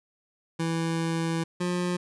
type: tone pair in turn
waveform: 25% pulse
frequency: 164.81 / 177.94 Hz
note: E3 / F3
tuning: 0 / +33 cents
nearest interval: minor second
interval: 133 cents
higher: second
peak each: -22 dBFS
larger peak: neither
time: 0.59-1.44 / 1.6-1.97 s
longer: first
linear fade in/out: 10 ms
effects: resampled to 24000 Hz